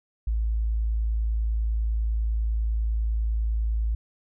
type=tone; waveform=sine; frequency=55 Hz; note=A1; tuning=in tune; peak=-22 dBFS; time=0.27-3.95 s; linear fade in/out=5 ms; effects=none